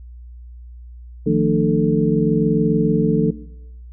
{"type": "tone cluster", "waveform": "sine", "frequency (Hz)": [156.4, 177.1, 223.6, 299, 440.6], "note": ["D#3", "F3", "A3", "D4", "A4"], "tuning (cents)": [9, 24, 28, 31, 2], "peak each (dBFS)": -20, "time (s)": [1.26, 3.31], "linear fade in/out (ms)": 10, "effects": ["noise-tail reverb RT60 0.9 s tail -19 dB re dry", "added 60 Hz sine -35 dBFS peak until 3.92 s"]}